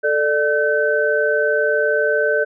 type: tone cluster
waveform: sine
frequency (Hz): 440.6 / 593 / 1530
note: A4 / D5 / G6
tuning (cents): +2 / +17 / -42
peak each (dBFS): -19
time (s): 0.03-2.45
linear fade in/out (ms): 20
effects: none